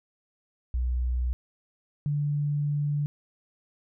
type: tone pair in turn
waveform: sine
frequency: 61.74 / 146.08 Hz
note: B1 / D3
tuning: 0 / -9 cents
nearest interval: octave + minor third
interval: 1491 cents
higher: second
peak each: -24 dBFS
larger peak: neither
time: 0.74-1.33 / 2.06-3.06 s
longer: second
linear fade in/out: 0 ms
effects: none